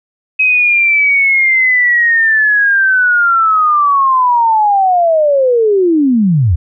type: linear sweep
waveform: sine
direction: down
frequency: 2544 to 73.42 Hz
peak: -7 dBFS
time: 0.39-6.56 s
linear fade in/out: 10 ms
effects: none